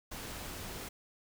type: noise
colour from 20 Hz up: pink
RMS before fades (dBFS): -43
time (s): 0.11-0.89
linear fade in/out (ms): 10
effects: none